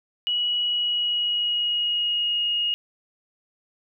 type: tone with pitch glide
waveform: sine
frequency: 2922 to 2868 Hz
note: F#7 to F7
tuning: -22 to +45 cents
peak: -21 dBFS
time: 0.27-2.74 s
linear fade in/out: 0 ms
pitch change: -33 cents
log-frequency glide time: 0.56-2.48 s
effects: none